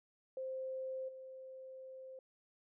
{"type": "tone with level steps", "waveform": "sine", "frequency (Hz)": 523.3, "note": "C5", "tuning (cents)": 0, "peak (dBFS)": [-39, -48], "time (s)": [0.37, 2.19], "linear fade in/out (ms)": 2, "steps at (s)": 1.08, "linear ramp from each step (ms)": 10, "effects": []}